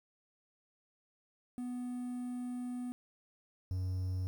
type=tone pair in turn; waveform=triangle; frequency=246.9 / 92.48 Hz; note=B3 / F#2; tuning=0 / 0 cents; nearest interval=octave + perfect fourth; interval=1700 cents; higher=first; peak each=-35 / -31 dBFS; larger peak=second; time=1.58-2.92 / 3.71-4.27 s; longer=first; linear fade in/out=0 ms; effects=10-bit